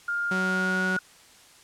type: tone with pitch glide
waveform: sine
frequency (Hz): 1408 to 1449.3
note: F6 to F#6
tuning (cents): +14 to -36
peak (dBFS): -25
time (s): 0.08-0.99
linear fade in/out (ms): 5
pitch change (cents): +50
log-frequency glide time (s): 0.35-0.88
type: tone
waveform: sawtooth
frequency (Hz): 187.2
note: F#3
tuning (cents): +20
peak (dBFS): -23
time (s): 0.31-0.97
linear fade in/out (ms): 5
effects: white hiss -53 dBFS RMS until 1.63 s + low-pass 9000 Hz 12 dB/octave